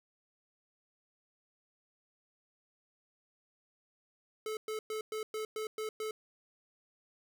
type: tone bursts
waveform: square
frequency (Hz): 433.6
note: A4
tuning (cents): -25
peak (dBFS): -36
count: 8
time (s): 4.46-6.11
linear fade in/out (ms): 2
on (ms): 110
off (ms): 110
effects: none